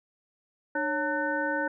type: harmonic tone with a mistuned harmonic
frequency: 300 Hz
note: D4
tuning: 37 cents sharp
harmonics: 1 / 2 / 3 / 5 / 6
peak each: -33 / -32 / -33 / -30 / -38 dBFS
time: 0.75-1.68 s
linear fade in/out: 5 ms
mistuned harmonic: 2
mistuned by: -140 cents
effects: none